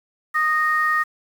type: tone pair together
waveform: sine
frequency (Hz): 1238.7 / 1856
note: D#6 / A#6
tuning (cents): -8 / -8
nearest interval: perfect fifth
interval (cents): 700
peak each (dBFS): -19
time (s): 0.34-1.04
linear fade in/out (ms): 20
effects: tanh soft clip ceiling -9 dBFS + 7-bit